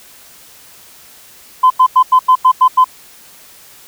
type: tone bursts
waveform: sine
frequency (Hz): 1022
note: C6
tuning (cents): -41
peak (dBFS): -3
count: 8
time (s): 1.63-2.844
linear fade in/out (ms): 10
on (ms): 73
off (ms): 90
effects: tanh soft clip ceiling 0 dBFS + white hiss -41 dBFS RMS until 3.87 s